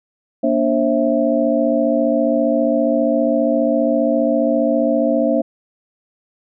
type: tone cluster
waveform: sine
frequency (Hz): 236.8 / 291.7 / 533 / 660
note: A#3 / D4 / C5 / E5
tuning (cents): +27 / -12 / +32 / +2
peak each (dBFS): -19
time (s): 0.43-5.42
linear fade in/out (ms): 10
effects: none